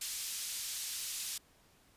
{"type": "band-pass noise", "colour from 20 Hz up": "pink", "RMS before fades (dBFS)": -40, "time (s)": [0.01, 1.38], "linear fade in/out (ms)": 5, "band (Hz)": [4400, 13000], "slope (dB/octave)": 12, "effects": ["pink hiss -66 dBFS RMS until 1.96 s", "resampled to 32000 Hz"]}